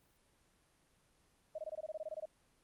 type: tone bursts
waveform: sine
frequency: 625 Hz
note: D#5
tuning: 8 cents sharp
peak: -39 dBFS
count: 13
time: 1.55-2.256 s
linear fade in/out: 5 ms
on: 34 ms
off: 22 ms
effects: pink hiss -72 dBFS RMS until 2.63 s + Opus 24 kbps